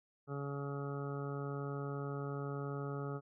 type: harmonic tone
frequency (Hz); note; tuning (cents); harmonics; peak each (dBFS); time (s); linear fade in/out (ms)
140.9; C#3; +29; 1 / 2 / 3 / 4 / 5 / 6 / 8 / 9 / 10; -40 / -47 / -44 / -51 / -54 / -55 / -56 / -49 / -57; 0.27-3.21; 50
effects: none